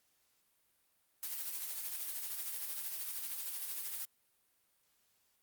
blue noise with tremolo, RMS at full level -39 dBFS, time 1.23-4.05 s, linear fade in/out 0 ms, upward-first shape sine, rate 13 Hz, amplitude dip 40%, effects white hiss -75 dBFS RMS until 5.42 s + Opus 48 kbps

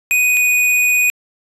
square tone pair in turn, 2489 / 2479 Hz, D#7 / D#7, 0 / -7 cents, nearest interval unison, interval 7 cents, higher first, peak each -12 dBFS, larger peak neither, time 0.11-0.37 / 0.37-1.1 s, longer second, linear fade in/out 0 ms, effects resampled to 32000 Hz

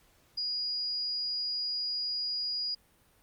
sine tone, 4886 Hz, D#8, 32 cents flat, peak -30 dBFS, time 0.37-2.75 s, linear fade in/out 10 ms, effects pink hiss -65 dBFS RMS until 3.22 s + Opus 48 kbps

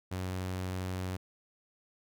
sawtooth tone, 92.5 Hz, F#2, in tune, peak -30 dBFS, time 0.11-1.17 s, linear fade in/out 10 ms, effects none

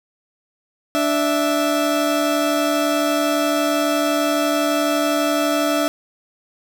30% pulse tone pair together, 293.7 / 659.3 Hz, D4 / E5, 0 / 0 cents, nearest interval octave + major second, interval 1400 cents, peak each -17 / -17 dBFS, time 0.95-5.88 s, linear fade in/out 0 ms, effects none

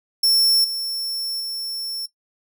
sawtooth tone with level steps, 5400 Hz, E8, 41 cents sharp, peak -12 / -22 / -24 dBFS, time 0.23-2.06 s, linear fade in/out 5 ms, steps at 0.64 / 1.4 s, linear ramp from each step 5 ms, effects noise-tail reverb RT60 0.1 s tail -17 dB re dry

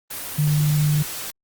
sine tone in noise, 150 Hz, D3, 37 cents sharp, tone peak -16 dBFS, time 0.38-1.03 s, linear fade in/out 10 ms, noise white, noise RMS -31 dBFS, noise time 0.1-1.31 s, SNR +12 dB, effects Opus 24 kbps

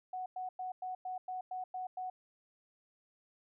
sine tone bursts, 740 Hz, F#5, in tune, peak -37 dBFS, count 9, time 0.13-2.1 s, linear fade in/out 5 ms, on 130 ms, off 100 ms, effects none

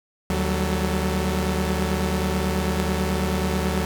sawtooth tone cluster, 75.8 / 185.4 / 194.6 / 441 Hz, D#2 / F#3 / G3 / A4, -45 / +4 / -12 / +4 cents, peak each -21 / -21 / -26 / -28 dBFS, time 0.3-3.85 s, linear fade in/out 0 ms, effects none

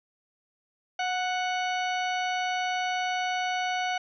harmonic tone with a mistuned harmonic, 740 Hz, F#5, in tune, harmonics 1 / 2 / 3 / 4 / 5 / 6 / 8, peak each -28 / -34 / -35 / -37 / -45 / -45 / -45 dBFS, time 0.99-3.98 s, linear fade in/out 5 ms, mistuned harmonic 1, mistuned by -20 cents, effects none

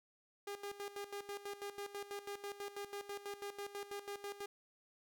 sawtooth tone with tremolo, 404.5 Hz, G#4, 46 cents flat, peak -38 dBFS, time 0.47-4.46 s, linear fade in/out 5 ms, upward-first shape square, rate 6.1 Hz, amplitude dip 75%, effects none

